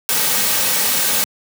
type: noise with comb filter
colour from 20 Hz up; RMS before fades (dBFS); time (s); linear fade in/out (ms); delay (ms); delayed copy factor
white; -17; 0.09-1.24; 0; 2.9; -0.55
effects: high-pass 150 Hz 12 dB/octave